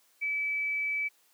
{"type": "tone", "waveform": "sine", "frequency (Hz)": 2300, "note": "D7", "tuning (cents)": -37, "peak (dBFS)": -28, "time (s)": [0.21, 1.09], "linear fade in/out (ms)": 20, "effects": ["white hiss -66 dBFS RMS until 1.33 s", "high-pass 300 Hz 12 dB/octave"]}